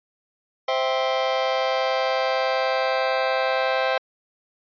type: chord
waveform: sawtooth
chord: C major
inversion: none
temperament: just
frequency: 523.3 / 654.1 / 784.9 Hz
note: C5 / E5 / G5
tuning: 0 / -14 / +2 cents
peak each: -19 / -22 / -22 dBFS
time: 0.68-3.98 s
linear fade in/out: 5 ms
effects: resampled to 11025 Hz